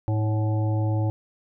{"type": "harmonic tone with a mistuned harmonic", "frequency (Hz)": 107.4, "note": "A2", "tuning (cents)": -41, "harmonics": [1, 3, 5, 7, 8], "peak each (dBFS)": [-21, -31, -35, -38, -39], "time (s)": [0.08, 1.1], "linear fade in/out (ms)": 0, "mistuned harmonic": 5, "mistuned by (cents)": 48, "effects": []}